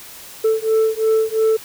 sine beating tone pair, 440 / 442.9 Hz, A4 / A4, 0 / +11 cents, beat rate 2.9 Hz, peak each -15 dBFS, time 0.44-1.57 s, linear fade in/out 10 ms, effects tanh soft clip ceiling -11 dBFS + white hiss -38 dBFS RMS until 1.64 s

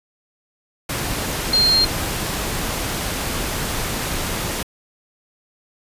sine tone in noise, 4201 Hz, C8, 6 cents sharp, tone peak -13 dBFS, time 1.53-1.85 s, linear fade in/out 5 ms, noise pink, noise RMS -24 dBFS, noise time 0.89-4.63 s, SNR +8 dB, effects resampled to 32000 Hz

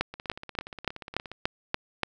two click trains, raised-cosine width 0.3 ms, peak -23 / -9 dBFS, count 21 / 8, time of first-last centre 0.14-1.316 / 0.01-2.033 s, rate 17 / 3.46 Hz, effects none

